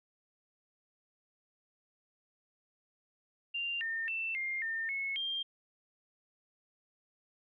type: tone with pitch steps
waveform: sine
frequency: 2785 / 1815 / 2670 / 2115 / 1810 / 2190 / 3192 Hz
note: F7 / A#6 / E7 / C7 / A6 / C#7 / G7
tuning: -5 / -47 / +22 / +18 / +48 / -22 / +31 cents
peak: -33 dBFS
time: 3.54-5.43 s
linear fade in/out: 10 ms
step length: 270 ms
effects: none